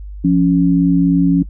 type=tone pair together; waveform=sine; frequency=174.64 / 278.1 Hz; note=F3 / C#4; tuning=0 / +6 cents; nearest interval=minor sixth; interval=806 cents; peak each=-12 dBFS; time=0.24-1.43 s; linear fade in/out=10 ms; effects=noise-tail reverb RT60 0.1 s tail -23 dB re dry + added 50 Hz sine -27 dBFS peak until 1.49 s